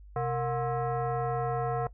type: tone with frequency modulation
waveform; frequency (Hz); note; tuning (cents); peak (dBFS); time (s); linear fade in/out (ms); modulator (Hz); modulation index
sine; 129.2; C3; -21; -27; 0.16-1.87; 2; 593; 1.5
effects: noise-tail reverb RT60 0.1 s tail -19 dB re dry + added 50 Hz sine -47 dBFS peak until 1.93 s